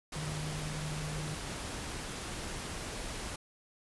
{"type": "tone in noise", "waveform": "sine", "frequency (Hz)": 152.3, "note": "D#3", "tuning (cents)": -37, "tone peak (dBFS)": -37, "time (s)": [0.16, 1.35], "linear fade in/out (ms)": 5, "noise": "pink", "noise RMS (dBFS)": -40, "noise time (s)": [0.12, 3.36], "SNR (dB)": 0, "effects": ["resampled to 24000 Hz"]}